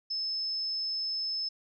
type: tone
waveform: sine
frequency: 5230 Hz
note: E8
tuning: 15 cents flat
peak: -30 dBFS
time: 0.1-1.49 s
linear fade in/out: 10 ms
effects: none